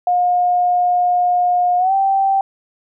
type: tone with pitch glide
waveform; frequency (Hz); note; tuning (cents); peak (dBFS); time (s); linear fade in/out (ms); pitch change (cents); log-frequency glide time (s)
sine; 715 to 779.7; F5 to G5; +41 to -10; -12; 0.07-2.41; 2; +149; 1.78-1.93
effects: none